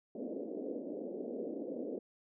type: band-pass noise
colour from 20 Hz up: pink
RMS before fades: -41 dBFS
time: 0.15-1.99 s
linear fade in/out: 5 ms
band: 230 to 570 Hz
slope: 48 dB/octave
effects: none